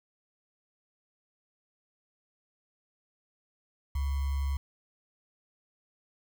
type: tone with sample-and-hold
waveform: sine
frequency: 69.4 Hz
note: C#2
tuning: 3 cents sharp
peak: -27 dBFS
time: 3.95-4.57 s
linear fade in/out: 5 ms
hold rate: 1050 Hz
effects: none